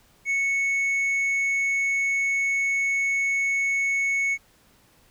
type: tone with tanh clipping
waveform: sine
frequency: 2210 Hz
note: C#7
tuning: 6 cents flat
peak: -22 dBFS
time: 0.25-4.38 s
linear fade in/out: 50 ms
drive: 4 dB
effects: pink hiss -59 dBFS RMS until 5.1 s